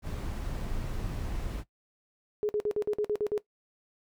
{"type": "noise", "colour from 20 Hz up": "brown", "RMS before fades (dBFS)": -34, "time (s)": [0.02, 1.64], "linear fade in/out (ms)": 50}
{"type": "tone bursts", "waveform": "sine", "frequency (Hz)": 419.8, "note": "G#4", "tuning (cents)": 19, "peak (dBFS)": -25, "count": 9, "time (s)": [2.43, 3.378], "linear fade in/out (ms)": 0, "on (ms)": 60, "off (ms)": 51}
{"effects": ["noise-tail reverb RT60 0.1 s tail -17 dB re dry"]}